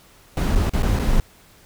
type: noise with dropouts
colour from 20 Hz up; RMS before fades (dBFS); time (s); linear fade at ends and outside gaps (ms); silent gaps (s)
brown; -18; 0.37-1.2; 1; 0.552-0.557 / 0.696-0.735 / 0.823-0.83 / 0.99-0.996
effects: pink hiss -51 dBFS RMS until 1.65 s